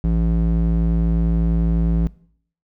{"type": "tone with band-pass filter", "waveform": "square", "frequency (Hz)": 55.8, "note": "A1", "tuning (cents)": 25, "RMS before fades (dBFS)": -18, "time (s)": [0.04, 2.07], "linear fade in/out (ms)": 0, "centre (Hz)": 130, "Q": 1.5, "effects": ["noise-tail reverb RT60 0.6 s tail -21 dB re dry"]}